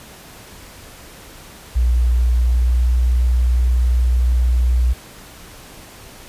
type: tone with pitch glide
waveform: sine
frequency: 60.3 to 61.32 Hz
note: B1 to B1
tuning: -41 to -12 cents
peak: -12 dBFS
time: 1.75-4.94 s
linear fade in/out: 20 ms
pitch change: +29 cents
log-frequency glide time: 2.3-2.85 s
effects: pink hiss -40 dBFS RMS until 6.28 s + resampled to 32000 Hz